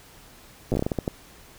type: slowing click train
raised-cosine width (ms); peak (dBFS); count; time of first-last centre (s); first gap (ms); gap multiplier
2; -11; 11; 0.72-1.078; 8; 1.31
effects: pink hiss -50 dBFS RMS until 1.58 s